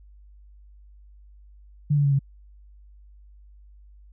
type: tone with pitch steps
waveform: sine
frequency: 146.83 / 143.73 / 140.69 / 137.71 Hz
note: D3 / D3 / C#3 / C#3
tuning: 0 / -37 / +26 / -11 cents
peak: -17 dBFS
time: 1.9-2.192 s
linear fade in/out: 10 ms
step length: 73 ms
effects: added 50 Hz sine -47 dBFS peak until 4.12 s